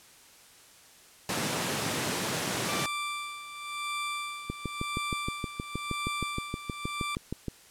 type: high-pass noise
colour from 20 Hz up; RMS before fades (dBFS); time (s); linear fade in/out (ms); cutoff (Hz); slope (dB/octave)
pink; -31; 1.29-2.86; 2; 120; 24
type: tone with tremolo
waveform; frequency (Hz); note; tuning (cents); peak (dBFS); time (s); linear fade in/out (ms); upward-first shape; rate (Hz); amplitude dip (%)
20% pulse; 1174.7; D6; 0; -26; 2.69-7.15; 0; sine; 0.95; 70
type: click train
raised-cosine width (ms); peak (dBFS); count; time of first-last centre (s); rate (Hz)
3; -19; 20; 4.5-7.483; 6.37
effects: white hiss -55 dBFS RMS until 7.7 s + low-pass 11000 Hz 12 dB/octave